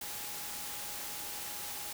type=tone in noise; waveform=sine; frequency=828 Hz; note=G#5; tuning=5 cents flat; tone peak=-52 dBFS; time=0.01-1.93 s; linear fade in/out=5 ms; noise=white; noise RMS=-41 dBFS; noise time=0.01-1.93 s; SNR=-14 dB; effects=none